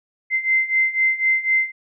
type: beating tone pair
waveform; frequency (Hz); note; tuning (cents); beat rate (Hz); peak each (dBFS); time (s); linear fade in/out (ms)
sine; 2074 / 2078; C7 / C7; -16 / -12; 4; -21 / -18; 0.3-1.72; 50
effects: none